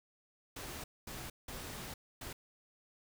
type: noise bursts at uneven times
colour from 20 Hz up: pink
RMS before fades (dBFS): -45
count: 4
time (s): 0.56-0.84 / 1.07-1.3 / 1.48-1.94 / 2.21-2.33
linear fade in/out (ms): 5
effects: none